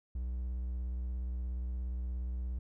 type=tone with vibrato; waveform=triangle; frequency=61.74 Hz; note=B1; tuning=in tune; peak=-32 dBFS; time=0.15-2.59 s; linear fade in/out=5 ms; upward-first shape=sine; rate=17 Hz; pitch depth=49 cents each way; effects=none